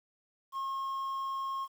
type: tone with quantisation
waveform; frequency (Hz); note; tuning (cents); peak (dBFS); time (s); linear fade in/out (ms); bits
triangle; 1079; C#6; -47; -31; 0.52-1.68; 50; 10
effects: none